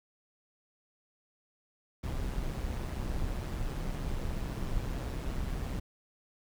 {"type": "noise with amplitude modulation", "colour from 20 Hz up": "brown", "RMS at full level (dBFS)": -32, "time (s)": [2.03, 5.8], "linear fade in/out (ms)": 10, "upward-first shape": "sine", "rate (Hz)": 131, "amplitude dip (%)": 50, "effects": []}